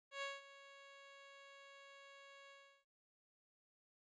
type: tone with ADSR envelope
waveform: 10% pulse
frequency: 554.4 Hz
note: C#5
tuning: in tune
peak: -33 dBFS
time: 0.11-2.85 s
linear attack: 110 ms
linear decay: 190 ms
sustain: -17 dB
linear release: 350 ms
effects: resampled to 16000 Hz